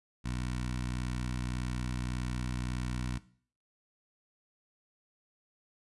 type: tone with notch filter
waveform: 15% pulse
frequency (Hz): 61.74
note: B1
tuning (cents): 0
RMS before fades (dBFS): -35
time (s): 0.24-3.19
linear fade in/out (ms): 20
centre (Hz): 570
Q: 0.97
effects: noise-tail reverb RT60 0.5 s tail -18 dB re dry + resampled to 24000 Hz